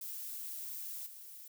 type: noise with level steps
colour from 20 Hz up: violet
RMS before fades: -43 / -51 dBFS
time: 0.01-1.48 s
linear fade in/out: 5 ms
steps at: 1.06 s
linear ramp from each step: 5 ms
effects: none